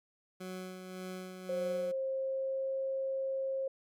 20% pulse tone with tremolo, 185 Hz, F#3, in tune, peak -35 dBFS, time 0.4-1.92 s, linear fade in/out 10 ms, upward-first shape sine, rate 1.8 Hz, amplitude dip 45%
sine tone with pitch glide, 532 to 535.1 Hz, C5 to C5, +29 to +39 cents, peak -32 dBFS, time 1.49-3.68 s, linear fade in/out 5 ms, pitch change +10 cents, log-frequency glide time 2.12-2.76 s
effects none

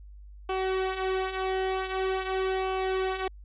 sawtooth tone with flanger, 378.3 Hz, F#4, 38 cents sharp, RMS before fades -29 dBFS, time 0.49-3.28 s, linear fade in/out 5 ms, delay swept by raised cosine 0.53 to 6.13 ms, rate 0.45 Hz, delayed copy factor -0.55, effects added 50 Hz sine -44 dBFS peak until 3.44 s + resampled to 8000 Hz

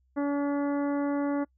harmonic tone, 285.3 Hz, C#4, 50 cents sharp, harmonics 1 / 2 / 3 / 4 / 5 / 6 / 7, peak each -26 / -33 / -39 / -41 / -44 / -48 / -50 dBFS, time 0.16-1.45 s, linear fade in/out 20 ms, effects noise-tail reverb RT60 0.1 s tail -26 dB re dry + added 64 Hz sine -65 dBFS peak until 1.57 s

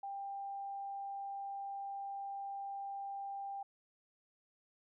sine tone, 793 Hz, G5, 20 cents sharp, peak -40 dBFS, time 0.03-3.63 s, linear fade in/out 5 ms, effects none

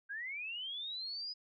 sine linear sweep, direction up, 1565 to 5020 Hz, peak -39 dBFS, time 0.09-1.34 s, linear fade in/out 20 ms, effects none

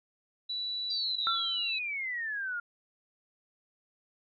sine tone, 3946 Hz, B7, 2 cents flat, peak -32 dBFS, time 0.49-1.79 s, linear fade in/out 10 ms
sine exponential sweep, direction down, 4796 to 1396 Hz, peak -32 dBFS, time 0.9-2.6 s, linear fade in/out 5 ms
sine tone with exponential decay, 1356 Hz, E6, 49 cents sharp, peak -25 dBFS, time 1.27-1.71 s, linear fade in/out 0 ms, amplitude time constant 95 ms
effects none

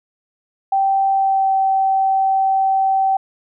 sine tone with pitch glide, 779 to 771.8 Hz, G5 to G5, -11 to -27 cents, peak -13 dBFS, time 0.72-3.17 s, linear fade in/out 5 ms, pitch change -16 cents, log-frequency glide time 1.11-1.54 s, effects none

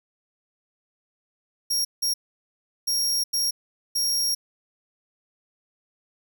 sawtooth tone bursts at uneven times, 5588 Hz, F8, in tune, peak -19 dBFS, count 5, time 1.7-1.85 / 2.02-2.14 / 2.87-3.24 / 3.33-3.51 / 3.95-4.35 s, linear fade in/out 10 ms, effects none

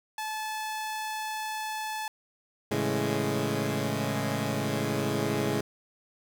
sawtooth tone, 866 Hz, A5, 28 cents flat, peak -28 dBFS, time 0.18-2.08 s, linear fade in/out 2 ms
15% pulse chord, A major seventh, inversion none, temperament equal, 110 / 138.59 / 164.81 / 207.7 Hz, A2 / C#3 / E3 / G#3, 0 / 0 / 0 / 0 cents, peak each -26 / -25 / -30 / -26 dBFS, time 2.71-5.61 s, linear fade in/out 5 ms
effects none

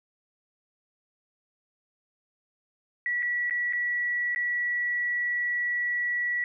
sine tone with dropouts, 1941 Hz, B6, 31 cents flat, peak -25 dBFS, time 3.06-6.44 s, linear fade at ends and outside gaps 1 ms, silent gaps 3.224-3.228 / 3.498-3.508 / 3.726-3.733 / 4.348-4.36 s, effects none

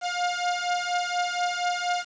sawtooth beating tone pair, 708 / 712.2 Hz, F5 / F5, +23 / +34 cents, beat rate 4.2 Hz, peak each -24 / -24 dBFS, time 0.01-2.05 s, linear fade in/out 50 ms, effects resampled to 16000 Hz + 8-bit

